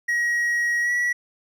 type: tone with pitch glide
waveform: triangle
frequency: 1900 to 1937.7 Hz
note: A#6 to B6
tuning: +33 to -33 cents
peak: -18 dBFS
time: 0.08-1.13 s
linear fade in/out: 10 ms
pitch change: +34 cents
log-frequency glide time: 0.82-0.91 s
effects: none